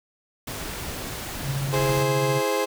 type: noise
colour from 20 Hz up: pink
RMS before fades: -33 dBFS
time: 0.47-2.03 s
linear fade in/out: 5 ms
type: tone with tremolo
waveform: sine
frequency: 137.5 Hz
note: C#3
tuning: 14 cents flat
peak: -22 dBFS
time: 1.42-2.42 s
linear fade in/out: 50 ms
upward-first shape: sine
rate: 15 Hz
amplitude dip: 50%
type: chord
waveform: 30% pulse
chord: E augmented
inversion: none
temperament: equal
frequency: 329.6 / 415.3 / 523.3 Hz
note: E4 / G#4 / B#4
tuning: 0 / 0 / 0 cents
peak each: -28 / -23 / -22 dBFS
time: 1.72-2.66 s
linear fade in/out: 20 ms
effects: none

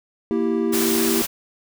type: chord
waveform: triangle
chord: E diminished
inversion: second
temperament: equal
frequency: 233.1 / 329.6 / 392 Hz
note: Bb3 / E4 / G4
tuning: 0 / 0 / 0 cents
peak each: -21 dBFS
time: 0.31-1.22 s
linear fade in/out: 0 ms
type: noise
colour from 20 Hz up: white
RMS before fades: -24 dBFS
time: 0.72-1.27 s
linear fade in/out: 20 ms
effects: none

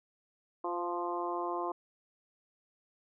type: harmonic tone with a mistuned harmonic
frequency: 174.61 Hz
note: F3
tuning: in tune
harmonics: 2 / 3 / 4 / 5 / 6 / 7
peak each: -37 / -43 / -39 / -41 / -37 / -48 dBFS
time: 0.64-1.72 s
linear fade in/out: 5 ms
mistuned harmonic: 3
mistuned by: -23 cents
effects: none

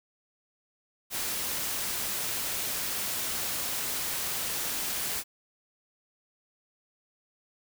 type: noise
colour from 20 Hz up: white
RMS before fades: -32 dBFS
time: 1.1-5.24 s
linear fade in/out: 50 ms
effects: none

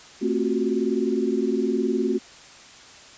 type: tone cluster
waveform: sine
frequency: 223.9 / 265 / 356.9 / 376.4 Hz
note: A3 / C4 / F4 / F#4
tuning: +30 / +22 / +38 / +30 cents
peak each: -26 dBFS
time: 0.21-2.19 s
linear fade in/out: 20 ms
effects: white hiss -46 dBFS RMS until 3.17 s + resampled to 16000 Hz

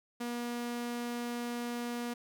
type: tone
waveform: sawtooth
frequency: 239.6 Hz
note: A#3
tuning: 48 cents sharp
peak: -31 dBFS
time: 0.2-2.14 s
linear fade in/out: 10 ms
effects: none

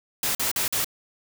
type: noise bursts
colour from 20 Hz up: white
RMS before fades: -25 dBFS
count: 4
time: 0.23-0.845 s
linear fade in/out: 2 ms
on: 120 ms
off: 45 ms
effects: none

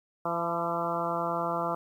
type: harmonic tone with a mistuned harmonic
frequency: 169.3 Hz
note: E3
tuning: 46 cents sharp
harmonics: 1 / 2 / 3 / 4 / 5 / 6 / 7 / 8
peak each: -38 / -38 / -36 / -33 / -36 / -36 / -34 / -38 dBFS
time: 0.25-1.75 s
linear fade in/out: 5 ms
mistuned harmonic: 5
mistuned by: +38 cents
effects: 10-bit

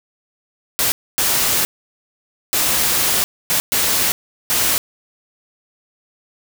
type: noise bursts at uneven times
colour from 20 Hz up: white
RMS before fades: -17 dBFS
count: 6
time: 0.79-0.92 / 1.18-1.65 / 2.53-3.24 / 3.5-3.6 / 3.72-4.12 / 4.5-4.78 s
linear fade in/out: 0 ms
effects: none

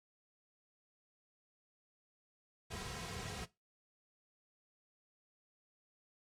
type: noise with comb filter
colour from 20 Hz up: pink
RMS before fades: -44 dBFS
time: 2.7-3.46 s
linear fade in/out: 20 ms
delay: 3.4 ms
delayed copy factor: -0.85
effects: noise-tail reverb RT60 0.2 s tail -17 dB re dry + low-pass 8000 Hz 12 dB/octave

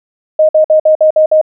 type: tone bursts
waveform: sine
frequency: 622.3 Hz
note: D#5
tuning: in tune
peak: -4 dBFS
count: 7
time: 0.39-1.414 s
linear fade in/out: 5 ms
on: 100 ms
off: 54 ms
effects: none

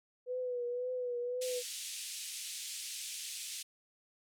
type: tone with vibrato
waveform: sine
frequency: 493.9 Hz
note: B4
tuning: in tune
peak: -34 dBFS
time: 0.26-1.63 s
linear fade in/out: 50 ms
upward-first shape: triangle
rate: 1.9 Hz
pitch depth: 51 cents each way
type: band-pass noise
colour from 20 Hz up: white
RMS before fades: -43 dBFS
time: 1.41-3.63 s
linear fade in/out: 10 ms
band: 2500 to 10000 Hz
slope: 24 dB/octave
effects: none

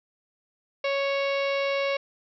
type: harmonic tone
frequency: 554.4 Hz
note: C#5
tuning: in tune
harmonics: 1 / 2 / 3 / 4 / 5 / 6 / 7 / 8 / 9 / 10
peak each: -25 / -34 / -40 / -32 / -36 / -44 / -40 / -45 / -49 / -46 dBFS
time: 0.84-1.97 s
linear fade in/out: 5 ms
effects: none

